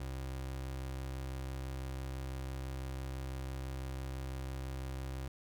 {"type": "tone", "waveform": "30% pulse", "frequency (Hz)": 66, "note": "C2", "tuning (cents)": 16, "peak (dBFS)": -36, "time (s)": [0, 5.28], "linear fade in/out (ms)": 5, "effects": []}